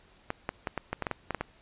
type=clicks; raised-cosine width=0.5 ms; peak=-15 dBFS; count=11; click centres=0.304 / 0.491 / 0.672 / 0.777 / 0.93 / 1.023 / 1.068 / 1.113 / 1.307 / 1.347 / 1.41 s; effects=pink hiss -60 dBFS RMS until 1.61 s + resampled to 8000 Hz